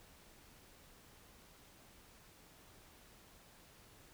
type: silence
effects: pink hiss -62 dBFS RMS until 4.13 s